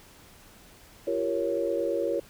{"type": "chord", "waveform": "sine", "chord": "G half-diminished seventh", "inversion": "third", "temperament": "equal with one note detuned", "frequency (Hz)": [342.4, 392, 466.2, 554.4], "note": ["F4", "G4", "Bb4", "Db5"], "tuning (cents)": [-34, 0, 0, 0], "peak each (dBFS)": [-31, -34, -30, -29], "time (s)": [1.07, 2.2], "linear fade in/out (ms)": 5, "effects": ["pink hiss -53 dBFS RMS until 2.29 s"]}